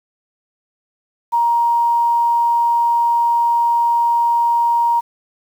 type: tone with quantisation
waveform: sine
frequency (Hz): 940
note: A#5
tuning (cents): +14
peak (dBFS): -12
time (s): 1.32-5.01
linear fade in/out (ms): 20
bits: 7
effects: none